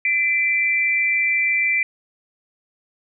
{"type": "tone pair together", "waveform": "sine", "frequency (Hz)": [2023, 2349], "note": ["B6", "D7"], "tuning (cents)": [41, 0], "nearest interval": "minor third", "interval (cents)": 259, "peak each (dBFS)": [-21, -18], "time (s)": [0.05, 1.83], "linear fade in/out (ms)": 2, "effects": []}